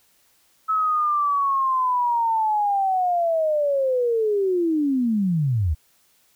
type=linear sweep; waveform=sine; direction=down; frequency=1300 to 69.3 Hz; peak=-18 dBFS; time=0.68-5.75 s; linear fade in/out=20 ms; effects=white hiss -61 dBFS RMS until 6.35 s